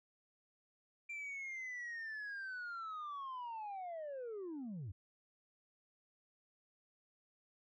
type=linear sweep; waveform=sine; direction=down; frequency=2370 to 82.41 Hz; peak=-40 dBFS; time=1.09-4.92 s; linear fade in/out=10 ms; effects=tanh soft clip ceiling -41 dBFS